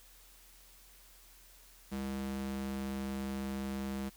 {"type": "tone with high-pass filter", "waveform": "square", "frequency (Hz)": 67.2, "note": "C2", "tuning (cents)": 47, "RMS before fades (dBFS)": -38, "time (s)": [1.91, 4.1], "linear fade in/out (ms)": 20, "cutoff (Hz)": 150, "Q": 5.8, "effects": ["added 42 Hz sine -61 dBFS peak until 4.16 s", "white hiss -60 dBFS RMS until 4.16 s"]}